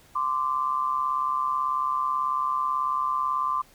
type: tone pair together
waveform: sine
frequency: 1036 / 1174.2 Hz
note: C6 / D6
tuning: -17 / -1 cents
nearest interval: major second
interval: 216 cents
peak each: -26 dBFS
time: 0.15-3.62 s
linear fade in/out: 10 ms
effects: pink hiss -56 dBFS RMS until 3.74 s